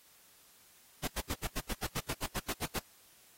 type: noise bursts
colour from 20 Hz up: pink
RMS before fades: -35 dBFS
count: 14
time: 1.03-2.794 s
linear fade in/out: 10 ms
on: 48 ms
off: 84 ms
effects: white hiss -62 dBFS RMS until 3.37 s + AAC 48 kbps